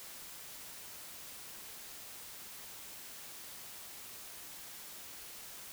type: silence
effects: white hiss -49 dBFS RMS until 5.72 s